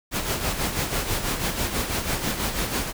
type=noise with tremolo; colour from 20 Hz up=pink; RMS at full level=-24 dBFS; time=0.11-2.93 s; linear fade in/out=50 ms; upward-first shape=sine; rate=6.1 Hz; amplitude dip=55%; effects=none